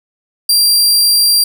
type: tone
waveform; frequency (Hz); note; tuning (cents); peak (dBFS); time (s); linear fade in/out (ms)
sawtooth; 4737; D8; +14; -5; 0.49-1.44; 5
effects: none